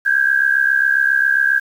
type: tone pair together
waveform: sine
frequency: 1573 / 1640.4 Hz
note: G6 / G#6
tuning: +6 / -22 cents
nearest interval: minor second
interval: 72 cents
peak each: -15 dBFS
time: 0.05-1.6 s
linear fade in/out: 20 ms
effects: 7-bit